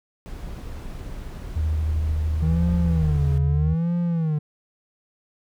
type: noise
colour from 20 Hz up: brown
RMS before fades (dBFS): -34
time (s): 0.26-3.38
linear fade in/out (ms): 0
type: tone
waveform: sine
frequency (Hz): 77.78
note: D#2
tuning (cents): 0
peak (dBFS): -20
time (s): 1.55-3.75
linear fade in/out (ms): 20
type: tone with vibrato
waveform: triangle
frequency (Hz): 155.56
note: D#3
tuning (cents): 0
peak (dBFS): -18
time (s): 2.42-4.39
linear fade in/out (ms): 10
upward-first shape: sine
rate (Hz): 0.8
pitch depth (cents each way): 190
effects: none